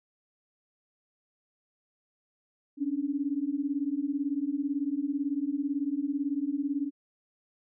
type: beating tone pair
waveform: sine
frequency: 273.6 / 291.6 Hz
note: C#4 / D4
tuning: -23 / -12 cents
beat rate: 18 Hz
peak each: -31 / -30 dBFS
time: 2.77-6.91 s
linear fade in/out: 50 ms
effects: none